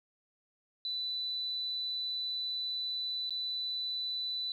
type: tone with dropouts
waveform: sine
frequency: 3985 Hz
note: B7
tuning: 15 cents sharp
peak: -33 dBFS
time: 0.85-4.52 s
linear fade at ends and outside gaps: 1 ms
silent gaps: 3.295-3.306 s
effects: 11-bit